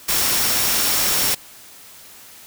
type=tone in noise; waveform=sine; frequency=5500 Hz; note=F8; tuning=27 cents flat; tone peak=-28 dBFS; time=0.08-1.35 s; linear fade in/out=10 ms; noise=white; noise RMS=-19 dBFS; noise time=0.08-1.35 s; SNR=-12 dB; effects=white hiss -43 dBFS RMS until 2.46 s